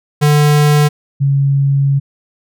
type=tone pair in turn; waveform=square / sine; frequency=148.2 / 138.84 Hz; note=D3 / C#3; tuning=+16 / +3 cents; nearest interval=minor second; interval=113 cents; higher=first; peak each=-8 / -9 dBFS; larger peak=first; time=0.21-0.89 / 1.2-2 s; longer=second; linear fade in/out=20 ms; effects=none